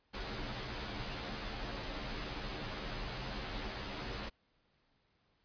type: noise with comb filter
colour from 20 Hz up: pink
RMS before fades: -41 dBFS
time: 0.13-4.3 s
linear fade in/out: 20 ms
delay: 12 ms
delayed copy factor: -0.95
effects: pink hiss -75 dBFS RMS until 5.44 s + resampled to 11025 Hz